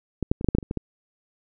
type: clicks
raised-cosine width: 3 ms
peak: -12 / -6 / -18 / -11 / -6 / -9 / -6 / -24 / -14 / -13 dBFS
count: 10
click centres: 0.227 / 0.315 / 0.411 / 0.445 / 0.487 / 0.55 / 0.585 / 0.628 / 0.711 / 0.773 s
effects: none